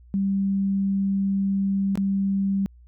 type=tone with dropouts; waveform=sine; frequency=196 Hz; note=G3; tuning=in tune; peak=-20 dBFS; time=0.14-2.66 s; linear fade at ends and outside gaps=0 ms; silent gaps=1.955-1.975 s; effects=added 60 Hz sine -47 dBFS peak until 2.87 s